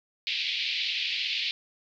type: band-pass noise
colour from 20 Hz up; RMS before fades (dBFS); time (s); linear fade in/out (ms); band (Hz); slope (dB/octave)
pink; -30; 0.27-1.51; 0; 2300 to 4500; 48
effects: none